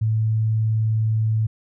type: tone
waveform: sine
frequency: 110.1 Hz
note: A2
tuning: 2 cents sharp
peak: -17 dBFS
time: 0.01-1.47 s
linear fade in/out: 10 ms
effects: none